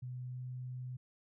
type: tone with pitch glide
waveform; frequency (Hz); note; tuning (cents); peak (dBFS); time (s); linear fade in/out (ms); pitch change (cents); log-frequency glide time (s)
sine; 125.6 to 126.4; B2 to B2; +30 to +41; -40; 0.02-0.97; 10; +11; 0.27-0.39
effects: none